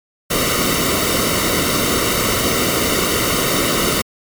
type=noise with comb filter; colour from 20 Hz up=pink; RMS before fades=-17 dBFS; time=0.3-4.02 s; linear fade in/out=10 ms; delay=1.2 ms; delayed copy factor=-0.75; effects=MP3 96 kbps